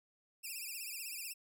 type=tone with vibrato; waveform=5% pulse; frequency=2532 Hz; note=D#7; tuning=30 cents sharp; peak=-33 dBFS; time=0.43-1.34 s; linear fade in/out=20 ms; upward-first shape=triangle; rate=16 Hz; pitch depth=160 cents each way; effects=none